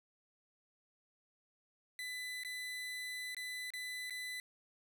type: tone with dropouts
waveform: 30% pulse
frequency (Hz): 2000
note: B6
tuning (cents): +21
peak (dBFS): -38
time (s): 1.99-4.4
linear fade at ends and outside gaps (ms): 1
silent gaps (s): 2.435-2.448 / 3.347-3.367 / 3.704-3.736 / 4.098-4.106
effects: 13-bit